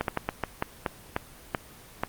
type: slowing click train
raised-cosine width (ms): 0.5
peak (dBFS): -10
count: 10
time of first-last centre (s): 0.01-2.035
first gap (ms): 72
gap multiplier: 1.27
effects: pink hiss -49 dBFS RMS until 2.08 s + Opus 24 kbps